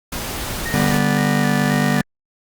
pink noise, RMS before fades -26 dBFS, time 0.12-0.98 s, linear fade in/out 5 ms
sine tone with vibrato, 1800 Hz, A6, 39 cents sharp, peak -26 dBFS, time 0.65-2.02 s, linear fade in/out 10 ms, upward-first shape square, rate 1.9 Hz, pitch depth 52 cents each way
45% pulse chord, G major, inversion second, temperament just, 147 / 196 / 245 Hz, D3 / G3 / B3, +2 / 0 / -14 cents, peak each -20 dBFS, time 0.74-2.01 s, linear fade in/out 0 ms
effects Opus 48 kbps

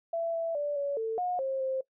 sine tone with pitch steps, 668 / 663 / 583 / 566 / 446.8 / 721 / 534 / 527 Hz, E5 / E5 / D5 / C#5 / A4 / F#5 / C5 / C5, +23 / +10 / -13 / +36 / +27 / -45 / +35 / +12 cents, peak -28 dBFS, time 0.13-1.81 s, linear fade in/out 5 ms, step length 210 ms, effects noise-tail reverb RT60 0.1 s tail -20 dB re dry

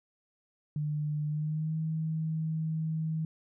sine tone with pitch glide, 150 to 158.92 Hz, D3 to D#3, +37 to +37 cents, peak -29 dBFS, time 0.76-3.25 s, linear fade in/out 2 ms, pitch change +100 cents, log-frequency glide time 1.28-1.76 s, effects none

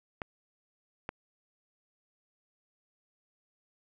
clicks, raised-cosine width 0.5 ms, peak -20 dBFS, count 2, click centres 0.218 / 1.091 s, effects none

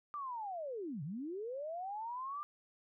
sine linear two-way sweep, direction down then up, 1200 to 130.81 to 1200 Hz, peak -39 dBFS, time 0.14-2.43 s, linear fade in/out 0 ms, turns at 1.03 s, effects none

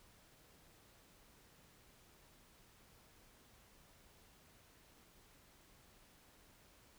silence, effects pink hiss -66 dBFS RMS until 6.98 s

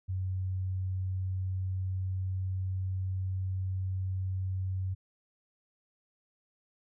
sine tone with pitch glide, 93.5 to 94.04 Hz, F#2 to F#2, +19 to +29 cents, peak -30 dBFS, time 0.08-4.95 s, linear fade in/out 20 ms, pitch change +10 cents, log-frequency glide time 0.37-3.43 s, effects none

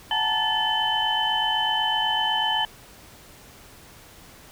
sine tone cluster, 751 / 864 / 912 / 1742 / 3047 Hz, F#5 / A5 / A#5 / A6 / G7, +26 / -32 / -38 / -18 / -50 cents, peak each -33 / -26 / -30 / -29 / -24 dBFS, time 0.11-2.65 s, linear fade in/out 2 ms, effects pink hiss -48 dBFS RMS until 4.51 s

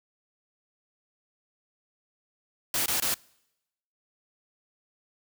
white noise bursts, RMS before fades -27 dBFS, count 3, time 2.74-3.142 s, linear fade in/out 2 ms, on 120 ms, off 21 ms, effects noise-tail reverb RT60 0.9 s tail -26 dB re dry

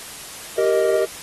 triangle chord, Eb major, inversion first, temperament just, 388.9 / 466.7 / 622.3 Hz, G4 / Bb4 / Eb5, -14 / +2 / 0 cents, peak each -18 dBFS, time 0.57-1.06 s, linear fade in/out 20 ms, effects white hiss -36 dBFS RMS until 1.22 s + AAC 32 kbps

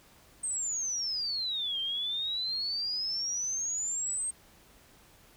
sine exponential two-way sweep, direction down then up, 8500 to 3136 to 8500 Hz, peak -30 dBFS, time 0.43-4.31 s, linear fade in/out 10 ms, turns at 1.8 s, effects pink hiss -59 dBFS RMS until 5.36 s

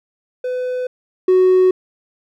triangle tone pair in turn, 503 / 370.4 Hz, B4 / F#4, +32 / +2 cents, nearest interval perfect fourth, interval 530 cents, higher first, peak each -17 / -6 dBFS, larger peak second, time 0.44-0.87 / 1.28-1.71 s, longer neither, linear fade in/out 5 ms, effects tanh soft clip ceiling -4 dBFS

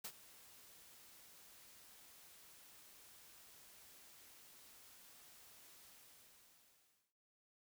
white noise with ADSR envelope, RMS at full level -45 dBFS, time 0.04-7.14 s, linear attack 8 ms, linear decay 64 ms, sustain -17 dB, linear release 1300 ms, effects none

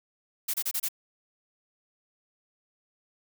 blue noise bursts, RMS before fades -29 dBFS, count 5, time 0.48-0.887 s, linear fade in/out 10 ms, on 59 ms, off 28 ms, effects none

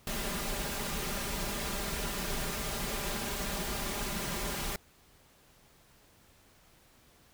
pink noise with comb filter, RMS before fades -35 dBFS, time 0.07-4.76 s, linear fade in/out 2 ms, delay 5 ms, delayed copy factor +0.65, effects pink hiss -62 dBFS RMS until 7.33 s

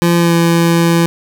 25% pulse tone with pitch glide, 171.4 to 168.46 Hz, F3 to E3, -32 to +38 cents, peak -5 dBFS, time 0.02-1.06 s, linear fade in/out 0 ms, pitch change -30 cents, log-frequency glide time 0.17-0.34 s, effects none

